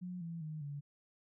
sine tone with pitch steps, 180 / 166.98 / 154.9 / 143.69 Hz, F#3 / E3 / D#3 / D3, -47 / +23 / -7 / -37 cents, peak -40 dBFS, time 0.01-0.81 s, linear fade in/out 20 ms, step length 200 ms, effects none

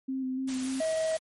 sine tone with vibrato, 261.6 Hz, C4, in tune, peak -29 dBFS, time 0.08-0.81 s, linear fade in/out 10 ms, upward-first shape square, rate 3.4 Hz, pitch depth 19 cents each way
white noise, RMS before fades -40 dBFS, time 0.47-1.19 s, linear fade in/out 20 ms
triangle tone, 640 Hz, D#5, 49 cents sharp, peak -24 dBFS, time 0.8-1.17 s, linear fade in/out 5 ms
effects MP3 48 kbps

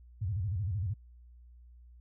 sine tone with vibrato, 96.4 Hz, G2, 28 cents flat, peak -30 dBFS, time 0.21-0.94 s, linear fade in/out 10 ms, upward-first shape square, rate 13 Hz, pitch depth 200 cents each way, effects added 60 Hz sine -52 dBFS peak until 2 s

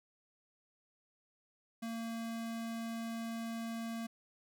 square tone, 228.5 Hz, A#3, 34 cents flat, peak -39 dBFS, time 1.82-4.07 s, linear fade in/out 10 ms, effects none

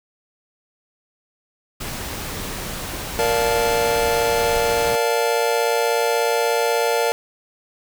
pink noise, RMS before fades -29 dBFS, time 1.8-4.96 s, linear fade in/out 10 ms
square chord, Bb major seventh, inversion none, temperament just, 466.2 / 582.7 / 699.2 / 874.1 Hz, Bb4 / D5 / F5 / A5, 0 / -14 / +2 / -12 cents, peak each -21 / -25 / -26 / -25 dBFS, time 3.19-7.12 s, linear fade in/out 0 ms
effects none

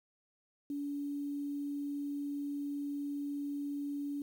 sine tone with quantisation, 286.2 Hz, D4, 45 cents flat, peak -35 dBFS, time 0.7-4.22 s, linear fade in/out 2 ms, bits 10, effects none

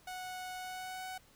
sawtooth tone with pitch glide, 737 to 746.9 Hz, F#5 to F#5, -7 to +16 cents, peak -37 dBFS, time 0.07-1.18 s, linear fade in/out 5 ms, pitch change +23 cents, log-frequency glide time 0.58-1.06 s, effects pink hiss -64 dBFS RMS until 1.35 s

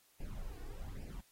brown noise with flanger, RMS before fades -44 dBFS, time 0.2-1.21 s, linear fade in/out 5 ms, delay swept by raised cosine 0.39 to 2.69 ms, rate 1.2 Hz, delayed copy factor +0.85, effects white hiss -69 dBFS RMS until 1.31 s + AAC 48 kbps

